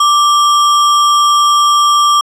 sine tone with sample-and-hold, 1174.7 Hz, D6, in tune, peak -6 dBFS, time 0-2.21 s, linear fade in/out 5 ms, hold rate 4410 Hz, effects low-pass 8000 Hz 12 dB/octave

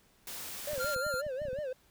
white noise, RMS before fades -42 dBFS, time 0.27-0.95 s, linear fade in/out 2 ms
triangle tone with vibrato, 554.4 Hz, C#5, in tune, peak -32 dBFS, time 0.67-1.73 s, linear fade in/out 5 ms, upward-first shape sine, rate 5.6 Hz, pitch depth 160 cents each way
clicks, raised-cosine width 5 ms, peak -34 dBFS, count 12, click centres 0.733 / 0.78 / 0.845 / 0.963 / 1.066 / 1.141 / 1.266 / 1.418 / 1.453 / 1.484 / 1.531 / 1.588 s
square tone, 1394 Hz, F6, 4 cents flat, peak -34 dBFS, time 0.79-1.22 s, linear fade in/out 20 ms
effects pink hiss -66 dBFS RMS until 1.9 s

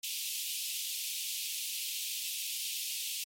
pink high-pass noise, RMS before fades -37 dBFS, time 0.03-3.24 s, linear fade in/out 5 ms, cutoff 2600 Hz, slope 48 dB/octave, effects MP3 64 kbps

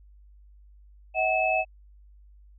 sine tone cluster, 638 / 748 / 2600 Hz, D#5 / F#5 / E7, +43 / +19 / -24 cents, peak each -26 dBFS, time 1.14-1.65 s, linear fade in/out 50 ms, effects added 50 Hz sine -50 dBFS peak until 2.58 s

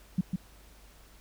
sine tone with echo, 181.5 Hz, F#3, 33 cents flat, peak -22 dBFS, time 0.18-0.21 s, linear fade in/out 5 ms, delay 150 ms, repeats 1, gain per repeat -4 dB, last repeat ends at 0.36 s, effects added 50 Hz sine -55 dBFS peak until 1.2 s + pink hiss -58 dBFS RMS until 1.2 s

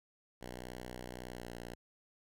5% pulse tone with pitch glide, 61.74 to 59.43 Hz, B1 to A#1, 0 to +34 cents, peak -33 dBFS, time 0.41-1.75 s, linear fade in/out 5 ms, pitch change -66 cents, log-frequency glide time 1.29-1.49 s, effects none

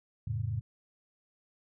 sine chord, F augmented, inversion none, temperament equal, 87.31 / 110 / 138.59 Hz, F2 / A2 / C#3, 0 / 0 / 0 cents, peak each -38 / -32 / -38 dBFS, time 0.27-0.61 s, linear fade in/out 5 ms, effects none

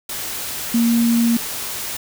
sine tone in noise, 233.1 Hz, A#3, in tune, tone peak -13 dBFS, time 0.74-1.37 s, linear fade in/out 5 ms, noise white, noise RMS -27 dBFS, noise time 0.09-1.97 s, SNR +11 dB, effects none

